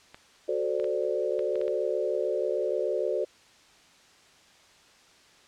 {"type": "clicks", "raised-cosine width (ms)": 0.3, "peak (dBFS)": -28, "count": 7, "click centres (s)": [0.145, 0.799, 0.843, 1.392, 1.556, 1.614, 1.68]}
{"type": "chord", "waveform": "sine", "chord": "D dominant seventh", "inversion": "first", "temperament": "equal with one note detuned", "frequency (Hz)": [370, 440, 520.8, 587.3], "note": ["F#4", "A4", "C5", "D5"], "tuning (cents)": [0, 0, -8, 0], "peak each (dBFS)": -31, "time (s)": [0.48, 3.25], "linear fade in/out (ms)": 10}
{"effects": ["white hiss -57 dBFS RMS until 5.47 s", "low-pass 6000 Hz 12 dB/octave"]}